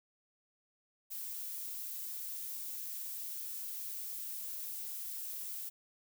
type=noise; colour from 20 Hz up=violet; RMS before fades=-42 dBFS; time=1.1-5.7 s; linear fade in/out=20 ms; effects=none